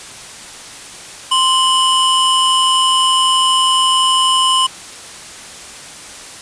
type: tone pair together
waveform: square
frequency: 1044 / 2960 Hz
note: C6 / F#7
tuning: -4 / 0 cents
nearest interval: octave + tritone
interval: 1804 cents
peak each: -14 / -14 dBFS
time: 1.31-4.67 s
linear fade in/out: 10 ms
effects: white hiss -33 dBFS RMS until 6.41 s + resampled to 22050 Hz